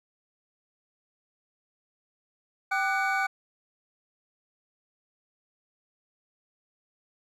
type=tone cluster; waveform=triangle; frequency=779 / 1195 / 1485 / 2265 Hz; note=G5 / D6 / F#6 / C#7; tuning=-11 / +30 / +6 / +37 cents; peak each=-27 / -32 / -26 / -31 dBFS; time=2.71-3.27 s; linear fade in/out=10 ms; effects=none